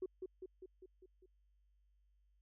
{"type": "tone with echo", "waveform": "sine", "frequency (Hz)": 372.1, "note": "F#4", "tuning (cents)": 10, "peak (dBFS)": -37, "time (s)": [0.02, 0.06], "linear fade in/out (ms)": 5, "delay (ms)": 200, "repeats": 6, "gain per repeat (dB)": -4, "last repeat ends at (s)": 1.26, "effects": ["tanh soft clip ceiling -33 dBFS", "added 50 Hz sine -70 dBFS peak until 2.41 s"]}